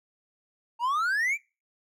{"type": "exponential sweep", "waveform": "triangle", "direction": "up", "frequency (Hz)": [910, 2418], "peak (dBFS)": -22, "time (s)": [0.79, 1.38], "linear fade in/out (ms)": 50, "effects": ["noise-tail reverb RT60 0.3 s tail -24 dB re dry"]}